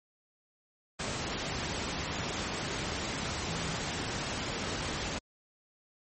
sine tone in noise, 164.81 Hz, E3, in tune, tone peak -37 dBFS, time 3.48-3.76 s, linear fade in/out 10 ms, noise pink, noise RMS -34 dBFS, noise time 0.99-5.19 s, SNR -6 dB, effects high-pass 60 Hz 12 dB/octave + MP3 32 kbps

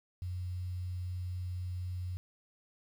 sine tone with quantisation, 90.4 Hz, F#2, 40 cents flat, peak -35 dBFS, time 0.22-2.17 s, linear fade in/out 0 ms, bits 10, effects none

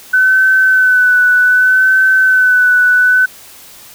sine tone with vibrato, 1509 Hz, F#6, 34 cents sharp, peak -6 dBFS, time 0.13-3.26 s, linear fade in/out 10 ms, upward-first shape sine, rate 0.65 Hz, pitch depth 27 cents each way, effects white hiss -37 dBFS RMS until 3.94 s

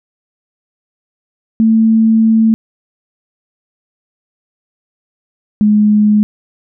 sine tone pair in turn, 222.8 / 210.3 Hz, A3 / G#3, +22 / +22 cents, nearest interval minor second, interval 100 cents, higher first, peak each -6 dBFS, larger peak neither, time 1.6-2.54 / 5.61-6.23 s, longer first, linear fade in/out 0 ms, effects none

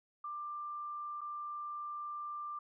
sine tone with dropouts, 1186 Hz, D6, 17 cents sharp, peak -39 dBFS, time 0.24-2.59 s, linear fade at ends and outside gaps 5 ms, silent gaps 1.209-1.214 s, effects none

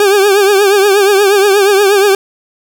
40% pulse tone with vibrato, 400 Hz, G4, 35 cents sharp, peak -5 dBFS, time 0-2.15 s, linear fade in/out 2 ms, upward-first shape triangle, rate 8.4 Hz, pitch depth 95 cents each way, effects none

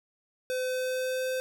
square tone with pitch glide, 510 to 515.6 Hz, C5 to C5, -44 to -26 cents, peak -29 dBFS, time 0.5-1.4 s, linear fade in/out 0 ms, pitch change +18 cents, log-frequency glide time 0.67-1.29 s, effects none

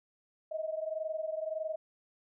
sine tone pair together, 627 / 648.7 Hz, D#5 / E5, +13 / -28 cents, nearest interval minor second, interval 59 cents, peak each -35 / -38 dBFS, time 0.51-1.76 s, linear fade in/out 10 ms, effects none

